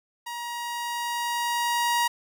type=tone with level ramp; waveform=sawtooth; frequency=950 Hz; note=A#5; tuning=33 cents sharp; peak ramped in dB=-29 to -17 dBFS; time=0.26-2.08 s; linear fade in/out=10 ms; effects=none